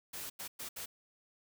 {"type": "noise bursts at uneven times", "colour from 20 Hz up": "white", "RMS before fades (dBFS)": -43, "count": 4, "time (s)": [[0.13, 0.3], [0.39, 0.48], [0.59, 0.69], [0.76, 0.86]], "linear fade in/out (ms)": 10, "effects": []}